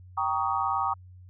sine chord, Eb dominant seventh, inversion first, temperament equal with one note detuned, 784 / 932.3 / 1126.2 / 1244.5 Hz, G5 / Bb5 / Db6 / Eb6, 0 / 0 / +27 / 0 cents, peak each -30 dBFS, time 0.17-0.94 s, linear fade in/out 10 ms, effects added 91 Hz sine -46 dBFS peak until 1.29 s

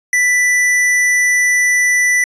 square tone, 1980 Hz, B6, 4 cents sharp, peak -11 dBFS, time 0.13-2.24 s, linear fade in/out 2 ms, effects resampled to 22050 Hz

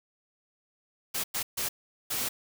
white noise bursts at uneven times, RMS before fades -31 dBFS, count 4, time 1.14-1.24 / 1.34-1.43 / 1.57-1.69 / 2.1-2.29 s, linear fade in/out 10 ms, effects none

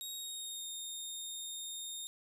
20% pulse tone with pitch glide, 3769 to 3681 Hz, A#7 to A#7, +18 to -23 cents, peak -35 dBFS, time 0.01-2.07 s, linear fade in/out 0 ms, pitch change -41 cents, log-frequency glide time 0.14-0.67 s, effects 11-bit

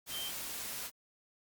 sine tone in noise, 3136 Hz, G7, in tune, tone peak -39 dBFS, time 0.1-0.32 s, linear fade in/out 50 ms, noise white, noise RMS -41 dBFS, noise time 0.06-0.91 s, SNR -1 dB, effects Opus 48 kbps

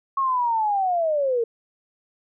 sine linear sweep, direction down, 1100 to 449.8 Hz, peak -19 dBFS, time 0.17-1.44 s, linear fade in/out 5 ms, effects none

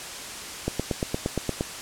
click train, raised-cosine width 2 ms, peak -11 dBFS, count 9, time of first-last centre 0.68-1.609 s, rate 8.61 Hz, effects white hiss -36 dBFS RMS until 1.81 s + low-pass 9000 Hz 12 dB/octave

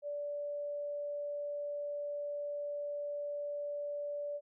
sine tone, 581 Hz, D5, 19 cents flat, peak -36 dBFS, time 0.02-4.41 s, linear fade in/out 50 ms, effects none

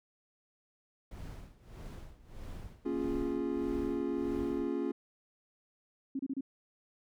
brown noise with tremolo, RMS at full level -43 dBFS, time 1.11-4.7 s, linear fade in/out 5 ms, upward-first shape sine, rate 1.6 Hz, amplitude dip 85%
triangle chord, Bb minor seventh, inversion none, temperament equal, 233.1 / 277.2 / 349.2 / 415.3 Hz, Bb3 / Db4 / F4 / Ab4, 0 / 0 / 0 / 0 cents, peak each -38 / -33 / -34 / -37 dBFS, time 2.85-4.92 s, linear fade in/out 10 ms
sine tone bursts, 270 Hz, C#4, 45 cents flat, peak -32 dBFS, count 4, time 6.15-6.409 s, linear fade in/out 5 ms, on 43 ms, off 29 ms
effects none

